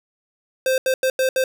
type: tone bursts at uneven times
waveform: square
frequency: 522 Hz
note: C5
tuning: 4 cents flat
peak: -17 dBFS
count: 5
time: 0.66-0.78 / 0.86-0.94 / 1.03-1.1 / 1.19-1.29 / 1.36-1.44 s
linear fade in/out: 2 ms
effects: none